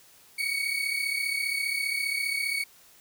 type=tone pair together; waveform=35% pulse; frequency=2217 / 2252 Hz; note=C#7 / C#7; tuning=0 / +27 cents; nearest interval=unison; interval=27 cents; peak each=-28 dBFS; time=0.38-2.64 s; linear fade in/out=10 ms; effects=white hiss -56 dBFS RMS until 3 s